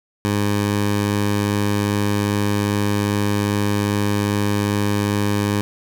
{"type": "tone", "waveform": "15% pulse", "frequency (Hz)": 102.5, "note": "G#2", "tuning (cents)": -22, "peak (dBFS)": -11, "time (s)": [0.25, 5.61], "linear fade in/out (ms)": 0, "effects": ["7-bit"]}